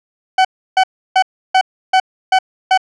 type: tone bursts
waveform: 40% pulse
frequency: 754 Hz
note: F#5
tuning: 32 cents sharp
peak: -7 dBFS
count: 7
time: 0.38-2.776 s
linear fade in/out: 5 ms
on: 68 ms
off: 320 ms
effects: low-pass 4000 Hz 12 dB/octave